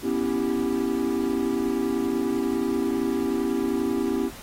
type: chord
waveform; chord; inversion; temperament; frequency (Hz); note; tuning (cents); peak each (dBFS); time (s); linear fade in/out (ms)
triangle; C# half-diminished seventh; third; equal; 246.9 / 277.2 / 329.6 / 392; B3 / C#4 / E4 / G4; 0 / 0 / 0 / 0; -26; 0.02-4.31; 50
effects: pink hiss -43 dBFS RMS until 4.42 s + AAC 48 kbps